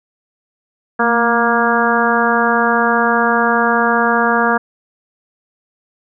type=harmonic tone with a mistuned harmonic; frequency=235 Hz; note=A#3; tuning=14 cents sharp; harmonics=1 / 2 / 3 / 4 / 5 / 6 / 7; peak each=-19 / -19 / -19 / -19 / -19 / -19 / -19 dBFS; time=0.99-4.58 s; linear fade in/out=10 ms; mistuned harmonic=1; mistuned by=-45 cents; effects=none